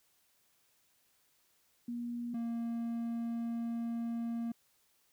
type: tone pair in turn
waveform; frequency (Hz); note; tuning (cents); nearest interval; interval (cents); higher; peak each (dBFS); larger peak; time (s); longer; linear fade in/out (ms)
sine / triangle; 238.5 / 232.5; A#3 / A#3; +40 / -4; unison; 44; first; -36 / -32; second; 1.88-2.34 / 2.34-4.52; second; 5
effects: white hiss -72 dBFS RMS until 5.12 s